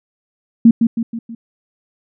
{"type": "tone with echo", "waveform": "sine", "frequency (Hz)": 230, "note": "A#3", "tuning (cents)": -23, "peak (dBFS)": -3, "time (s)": [0.65, 0.71], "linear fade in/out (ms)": 5, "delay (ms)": 160, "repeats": 4, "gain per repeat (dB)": -6, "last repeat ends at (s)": 1.35, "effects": []}